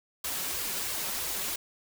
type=noise with flanger; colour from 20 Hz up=white; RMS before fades=-33 dBFS; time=0.24-1.56 s; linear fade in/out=5 ms; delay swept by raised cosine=1.8 to 5.4 ms; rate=3 Hz; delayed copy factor=+0.65; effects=none